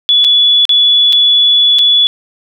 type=tone with dropouts; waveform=sine; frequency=3422 Hz; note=A7; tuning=49 cents flat; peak=-5 dBFS; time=0.09-2.07 s; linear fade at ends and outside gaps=0 ms; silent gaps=0.243-0.247 / 0.653-0.693 / 1.125-1.13 / 1.786-1.791 s; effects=none